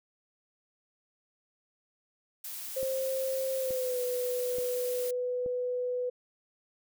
blue noise, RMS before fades -40 dBFS, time 2.44-5.11 s, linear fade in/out 5 ms
sine tone with pitch glide, 529 to 496.4 Hz, C5 to B4, +19 to +9 cents, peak -29 dBFS, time 2.76-6.1 s, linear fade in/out 10 ms, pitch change -110 cents, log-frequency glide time 3.58-3.99 s
click train, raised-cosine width 2 ms, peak -30 dBFS, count 4, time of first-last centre 2.83-5.462 s, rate 1.14 Hz
effects none

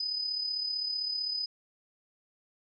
sine tone with amplitude modulation, 5000 Hz, D#8, 8 cents sharp, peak -28 dBFS, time 0-1.46 s, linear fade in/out 5 ms, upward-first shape sine, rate 35.6 Hz, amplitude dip 50%, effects none

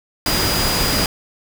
sine tone in noise, 4900 Hz, D#8, 27 cents flat, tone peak -22 dBFS, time 0.26-1.06 s, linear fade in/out 2 ms, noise pink, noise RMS -19 dBFS, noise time 0.26-1.06 s, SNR -6 dB, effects none

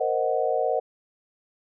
sine chord, C half-diminished seventh, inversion third, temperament equal, 466.2 / 523.3 / 622.3 / 740 Hz, Bb4 / C5 / Eb5 / Gb5, 0 / 0 / 0 / 0 cents, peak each -27 dBFS, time 0-0.8 s, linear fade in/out 10 ms, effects none

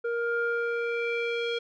square tone with low-pass filter sweep, 469.2 Hz, A#4, 11 cents sharp, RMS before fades -29 dBFS, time 0.04-1.59 s, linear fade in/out 10 ms, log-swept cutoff 1100 to 3300 Hz, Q 3.6, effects none

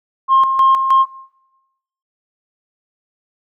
sine tone with tremolo, 1066 Hz, C6, 32 cents sharp, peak -6 dBFS, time 0.28-1.06 s, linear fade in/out 50 ms, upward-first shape square, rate 3.2 Hz, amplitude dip 55%, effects noise-tail reverb RT60 1.0 s tail -23 dB re dry + tanh soft clip ceiling -4 dBFS

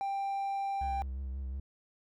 triangle tone, 789 Hz, G5, 11 cents sharp, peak -29 dBFS, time 0.01-1.02 s, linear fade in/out 0 ms
triangle tone with vibrato, 66.4 Hz, C2, 26 cents sharp, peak -33 dBFS, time 0.81-1.6 s, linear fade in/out 5 ms, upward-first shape triangle, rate 5.6 Hz, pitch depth 62 cents each way
effects tanh soft clip ceiling -23 dBFS

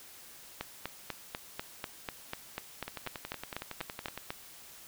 two click trains, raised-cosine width 0.3 ms, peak -22 / -19 dBFS, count 15 / 16, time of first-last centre 2.88-4.176 / 0.61-4.305 s, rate 10.8 / 4.06 Hz, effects white hiss -52 dBFS RMS until 4.87 s

